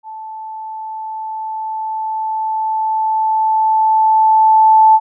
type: tone with level ramp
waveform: sine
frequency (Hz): 876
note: A5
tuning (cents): -8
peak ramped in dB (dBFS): -27 to -4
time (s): 0.03-5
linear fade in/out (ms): 50
effects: none